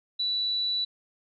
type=tone; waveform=sine; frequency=3951 Hz; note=B7; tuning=in tune; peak=-25 dBFS; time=0.19-0.85 s; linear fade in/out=10 ms; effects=none